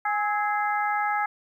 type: harmonic tone with a mistuned harmonic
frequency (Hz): 415.3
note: G#4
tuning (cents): 0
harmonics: 2 / 3 / 4 / 5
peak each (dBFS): -25 / -29 / -31 / -33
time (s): 0.05-1.26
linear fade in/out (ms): 5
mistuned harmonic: 3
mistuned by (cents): +60
effects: 10-bit